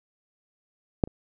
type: clicks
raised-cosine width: 2 ms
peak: -7 / -28 dBFS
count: 2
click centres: 1.038 / 1.075 s
effects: none